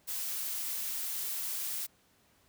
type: noise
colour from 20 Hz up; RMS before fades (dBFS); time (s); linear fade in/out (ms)
blue; -36; 0.07-1.87; 20
effects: pink hiss -67 dBFS RMS until 2.48 s + high-pass 60 Hz 12 dB/octave